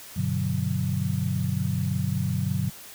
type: chord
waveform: sine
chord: G major seventh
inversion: none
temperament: equal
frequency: 98 / 123.47 / 146.83 / 185 Hz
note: G2 / B2 / D3 / F#3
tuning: 0 / 0 / 0 / 0 cents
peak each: -29 dBFS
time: 0.16-2.7 s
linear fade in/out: 10 ms
effects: white hiss -44 dBFS RMS until 2.94 s